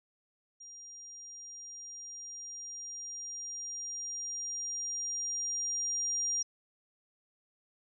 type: tone with level ramp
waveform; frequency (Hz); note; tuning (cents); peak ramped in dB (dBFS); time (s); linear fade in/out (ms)
sine; 5700; F8; +34; -47 to -29; 0.6-6.43; 10
effects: none